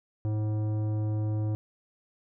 sine tone with tanh clipping, 107.1 Hz, A2, 46 cents flat, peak -28 dBFS, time 0.25-1.55 s, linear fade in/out 0 ms, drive 13 dB, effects none

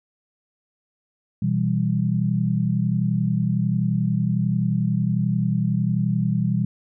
sine chord, E minor, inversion second, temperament equal, 123.47 / 164.81 / 196 Hz, B2 / E3 / G3, 0 / 0 / 0 cents, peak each -23 dBFS, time 1.42-6.65 s, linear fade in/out 5 ms, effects none

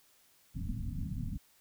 pink low-pass noise, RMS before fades -37 dBFS, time 0.54-1.38 s, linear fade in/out 20 ms, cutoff 270 Hz, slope 96 dB/octave, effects white hiss -66 dBFS RMS until 1.6 s

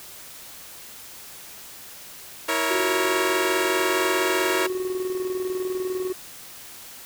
10% pulse chord, A# diminished, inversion second, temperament equal with one note detuned, 325.3 / 466.2 / 554.4 Hz, E4 / A#4 / C#5, -23 / 0 / 0 cents, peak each -18 dBFS, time 2.48-4.67 s, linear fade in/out 10 ms
triangle tone with tremolo, 370 Hz, F#4, in tune, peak -21 dBFS, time 2.7-6.13 s, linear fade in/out 10 ms, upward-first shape square, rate 20 Hz, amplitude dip 45%
effects white hiss -42 dBFS RMS until 7.05 s

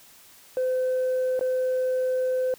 sine tone with dropouts, 512 Hz, C5, 38 cents flat, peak -20 dBFS, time 0.57-2.54 s, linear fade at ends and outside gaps 1 ms, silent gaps 1.393-1.41 s, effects tanh soft clip ceiling -20 dBFS + white hiss -52 dBFS RMS until 2.58 s

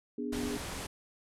sine chord, G# diminished, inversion first, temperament equal with one note detuned, 246.9 / 293.7 / 412.7 Hz, B3 / D4 / G#4, 0 / 0 / -11 cents, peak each -36 / -38 / -39 dBFS, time 0.18-0.57 s, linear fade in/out 5 ms
pink low-pass noise, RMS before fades -40 dBFS, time 0.32-0.87 s, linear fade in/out 10 ms, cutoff 12000 Hz, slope 48 dB/octave
effects none

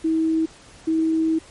sine tone pair in turn, 321.4 / 321.4 Hz, E4 / E4, -44 / -44 cents, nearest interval unison, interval 0 cents, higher neither, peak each -17 dBFS, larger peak neither, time 0.04-0.46 / 0.87-1.39 s, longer second, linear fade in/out 10 ms, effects pink hiss -47 dBFS RMS until 1.5 s + MP3 48 kbps

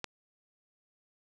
click, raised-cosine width 0.2 ms, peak -18 dBFS, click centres 0.043 s, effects none

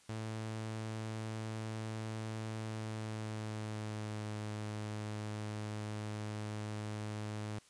sawtooth tone with pitch glide, 110 to 106.19 Hz, A2 to G#2, 0 to +39 cents, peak -35 dBFS, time 0.09-7.59 s, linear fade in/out 5 ms, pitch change -61 cents, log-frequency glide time 2.6-4.32 s, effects white hiss -64 dBFS RMS until 7.69 s + resampled to 22050 Hz

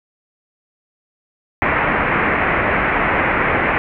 white low-pass noise, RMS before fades -17 dBFS, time 1.62-3.78 s, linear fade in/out 0 ms, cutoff 2300 Hz, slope 48 dB/octave, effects none

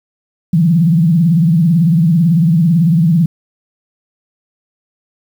sine tone with vibrato, 166.2 Hz, E3, 15 cents sharp, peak -7 dBFS, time 0.53-3.26 s, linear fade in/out 5 ms, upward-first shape triangle, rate 18 Hz, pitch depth 200 cents each way, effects 7-bit

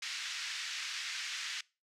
pink band-pass noise, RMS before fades -40 dBFS, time 0.02-1.61 s, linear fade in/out 5 ms, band 1700 to 6300 Hz, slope 24 dB/octave, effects noise-tail reverb RT60 0.3 s tail -23 dB re dry

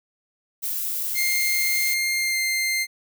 violet noise, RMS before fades -27 dBFS, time 0.62-1.95 s, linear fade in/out 20 ms
sawtooth tone with pitch glide, 2115 to 2100 Hz, C7 to C7, +18 to +6 cents, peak -18 dBFS, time 1.14-2.87 s, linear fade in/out 50 ms, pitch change -12 cents, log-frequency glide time 2.16-2.37 s
effects none

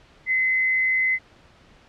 sine tone with frequency modulation, 2045 Hz, C7, 40 cents flat, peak -18 dBFS, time 0.26-1.19 s, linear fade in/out 50 ms, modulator 133 Hz, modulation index 0.28, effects pink hiss -53 dBFS RMS until 1.88 s + low-pass 4000 Hz 12 dB/octave

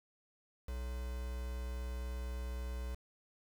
triangle tone with quantisation, 61.74 Hz, B1, in tune, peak -36 dBFS, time 0.68-2.95 s, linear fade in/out 5 ms, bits 8, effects none

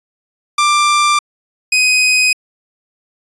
sawtooth tone pair in turn, 1183 / 2507 Hz, D6 / D#7, +12 / +12 cents, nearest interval octave + minor second, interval 1300 cents, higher second, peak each -6 dBFS, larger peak neither, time 0.58-1.19 / 1.72-2.33 s, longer neither, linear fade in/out 5 ms, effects resampled to 22050 Hz

